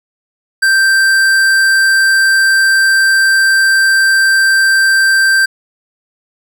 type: tone with tanh clipping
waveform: sine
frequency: 1568 Hz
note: G6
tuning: in tune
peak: -9 dBFS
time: 0.62-5.46 s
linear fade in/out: 10 ms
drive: 16 dB
effects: none